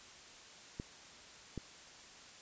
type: clicks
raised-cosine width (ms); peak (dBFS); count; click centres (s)
3; -27; 2; 0.799 / 1.577
effects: white hiss -55 dBFS RMS until 2.41 s + resampled to 16000 Hz